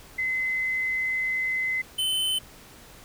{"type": "tone pair in turn", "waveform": ["sine", "square"], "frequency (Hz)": [2045, 3051], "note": ["C7", "G7"], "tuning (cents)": [-40, -48], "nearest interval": "perfect fifth", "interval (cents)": 692, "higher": "second", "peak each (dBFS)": -24, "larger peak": "neither", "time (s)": [[0.18, 1.82], [1.98, 2.39]], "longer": "first", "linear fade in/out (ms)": 10, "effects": ["pink hiss -49 dBFS RMS until 3.04 s"]}